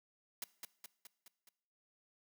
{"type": "noise with echo", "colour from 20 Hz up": "white", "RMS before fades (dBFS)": -42, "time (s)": [0.42, 0.44], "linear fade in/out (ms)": 2, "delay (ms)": 210, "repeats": 5, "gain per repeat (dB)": -4, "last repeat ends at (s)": 1.49, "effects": ["noise-tail reverb RT60 0.7 s tail -20 dB re dry", "high-pass 200 Hz 12 dB/octave"]}